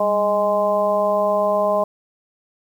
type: harmonic tone with a mistuned harmonic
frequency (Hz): 207.7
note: G#3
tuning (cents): 0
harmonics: 1 / 2 / 3 / 4 / 5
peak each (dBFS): -29 / -28 / -17 / -26 / -23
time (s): 0-1.84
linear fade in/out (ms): 5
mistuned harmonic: 1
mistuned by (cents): -78
effects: 8-bit